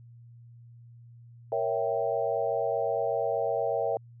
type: chord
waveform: sine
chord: A# diminished seventh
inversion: none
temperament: equal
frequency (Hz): 466.2 / 554.4 / 659.3 / 784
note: A#4 / C#5 / E5 / G5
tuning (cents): 0 / 0 / 0 / 0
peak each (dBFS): -31 / -31 / -30 / -33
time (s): 1.52-3.97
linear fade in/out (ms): 2
effects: added 118 Hz sine -48 dBFS peak until 4.2 s